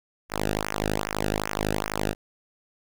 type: tone with flanger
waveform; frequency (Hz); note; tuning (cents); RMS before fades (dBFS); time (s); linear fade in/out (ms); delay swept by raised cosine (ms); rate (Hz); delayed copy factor
sawtooth; 51.91; G#1; 0; -28; 0.29-2.15; 50; 0.23 to 0.96; 2.5; -1
effects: none